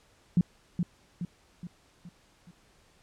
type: tone with echo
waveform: sine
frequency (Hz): 174.61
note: F3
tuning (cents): 0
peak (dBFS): -18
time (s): 0.37-0.41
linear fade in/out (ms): 2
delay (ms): 420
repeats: 5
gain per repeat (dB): -6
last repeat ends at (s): 2.51
effects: pink hiss -63 dBFS RMS until 3.02 s + low-pass 9000 Hz 12 dB/octave